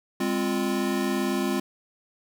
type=chord; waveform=square; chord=F minor; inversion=first; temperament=equal with one note detuned; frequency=203.6 / 261.6 / 349.2 Hz; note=Ab3 / C4 / F4; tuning=-34 / 0 / 0 cents; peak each=-29 dBFS; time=0.2-1.6 s; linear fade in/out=5 ms; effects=none